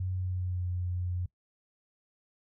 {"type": "tone with pitch glide", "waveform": "sine", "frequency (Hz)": [92.5, 89.56], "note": ["F#2", "F2"], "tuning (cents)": [0, 44], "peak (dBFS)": -30, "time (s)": [0, 1.26], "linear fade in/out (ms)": 5, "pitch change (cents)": -56, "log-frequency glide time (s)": [0.12, 0.71], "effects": ["noise-tail reverb RT60 0.1 s tail -20 dB re dry"]}